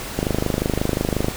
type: click train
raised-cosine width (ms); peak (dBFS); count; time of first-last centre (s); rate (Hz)
2; -6; 29; 0.19-1.284; 25.6
effects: pink hiss -31 dBFS RMS until 1.36 s